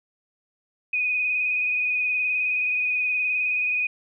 sine tone with vibrato, 2489 Hz, D#7, in tune, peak -21 dBFS, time 0.93-3.87 s, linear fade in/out 5 ms, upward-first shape sine, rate 19 Hz, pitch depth 28 cents each way, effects none

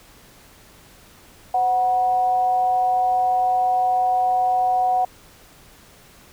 sine tone with amplitude modulation, 740 Hz, F#5, in tune, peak -14 dBFS, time 1.54-5.05 s, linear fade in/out 5 ms, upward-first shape sine, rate 226 Hz, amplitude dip 45%, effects pink hiss -49 dBFS RMS until 6.32 s

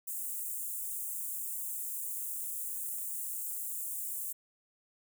white high-pass noise, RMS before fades -38 dBFS, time 0.07-4.33 s, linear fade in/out 10 ms, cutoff 7500 Hz, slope 48 dB/octave, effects none

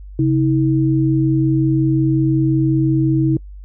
sine tone pair together, 134.6 / 320.1 Hz, C3 / D#4, +49 / +49 cents, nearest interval octave + minor third, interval 1500 cents, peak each -15 dBFS, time 0.19-3.37 s, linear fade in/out 2 ms, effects noise-tail reverb RT60 0.1 s tail -26 dB re dry + added 49 Hz sine -32 dBFS peak until 3.64 s

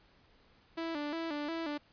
sawtooth tone with vibrato, 311.1 Hz, D#4, in tune, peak -31 dBFS, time 0.77-1.78 s, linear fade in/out 10 ms, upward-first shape square, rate 2.8 Hz, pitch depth 100 cents each way, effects pink hiss -65 dBFS RMS until 1.92 s + resampled to 11025 Hz

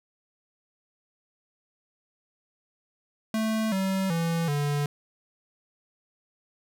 square tone with pitch steps, 220 / 191.52 / 166.73 / 145.15 Hz, A3 / G3 / E3 / D3, 0 / -40 / +20 / -20 cents, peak -25 dBFS, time 3.34-4.86 s, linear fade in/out 2 ms, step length 380 ms, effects none

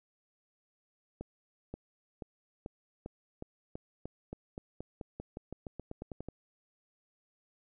accelerating click train, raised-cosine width 2 ms, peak -27 dBFS, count 22, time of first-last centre 1.21-6.286 s, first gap 530 ms, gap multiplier 0.91, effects none

